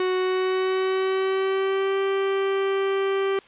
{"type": "tone with pitch glide", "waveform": "45% pulse", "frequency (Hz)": [370, 390.2], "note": ["F#4", "G4"], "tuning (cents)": [0, -8], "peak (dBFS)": -21, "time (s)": [0, 3.39], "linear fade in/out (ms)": 2, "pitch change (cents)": 92, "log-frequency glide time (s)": [0.15, 1.99], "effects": ["white hiss -51 dBFS RMS until 3.47 s", "resampled to 8000 Hz"]}